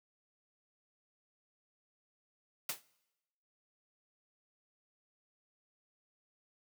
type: noise with exponential decay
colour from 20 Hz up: white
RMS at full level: -32 dBFS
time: 2.69-2.82 s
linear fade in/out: 5 ms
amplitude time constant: 28 ms
effects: noise-tail reverb RT60 1.0 s tail -23 dB re dry + high-pass 150 Hz 12 dB/octave